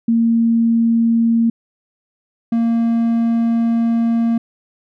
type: tone pair in turn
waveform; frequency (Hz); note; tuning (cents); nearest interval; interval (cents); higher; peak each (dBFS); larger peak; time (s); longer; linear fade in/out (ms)
sine / triangle; 230 / 230.9; A#3 / A#3; -23 / -16; unison; 7; second; -11; neither; 0.08-1.5 / 2.52-4.38; second; 5
effects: none

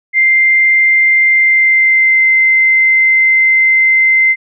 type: tone with pitch glide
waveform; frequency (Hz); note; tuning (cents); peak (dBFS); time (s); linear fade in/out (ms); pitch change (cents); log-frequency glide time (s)
sine; 2093 to 2075; C7 to C7; 0 to -15; -6; 0.13-4.36; 50; -15; 1.31-2.28
effects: none

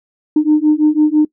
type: beating tone pair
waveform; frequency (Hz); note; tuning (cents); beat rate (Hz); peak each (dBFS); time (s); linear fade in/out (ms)
sine; 301.2 / 307.2; D4 / D#4; +44 / -22; 6; -11; 0.36-1.25; 5
effects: noise-tail reverb RT60 0.1 s tail -23 dB re dry + tanh soft clip ceiling -3 dBFS

